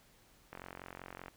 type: click train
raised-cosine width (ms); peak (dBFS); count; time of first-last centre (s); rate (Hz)
0.5; -30; 35; 0.53-1.282; 45.2
effects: pink hiss -65 dBFS RMS until 1.36 s